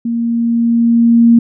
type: tone with level ramp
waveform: sine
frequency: 233.1 Hz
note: A#3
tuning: in tune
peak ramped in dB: -14 to -3 dBFS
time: 0.05-1.39 s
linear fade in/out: 5 ms
effects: none